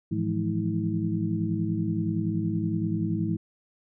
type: tone cluster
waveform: sine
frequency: 106.8 / 163.3 / 173.9 / 212.3 / 322.2 Hz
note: G#2 / E3 / F3 / G#3 / E4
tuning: +49 / -16 / -7 / +38 / -39 cents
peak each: -31 dBFS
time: 0.11-3.37 s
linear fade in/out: 10 ms
effects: none